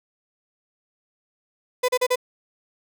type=tone bursts; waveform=35% pulse; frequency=501 Hz; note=B4; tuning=25 cents sharp; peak=-16 dBFS; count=4; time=1.83-2.158 s; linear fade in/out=10 ms; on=55 ms; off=36 ms; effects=none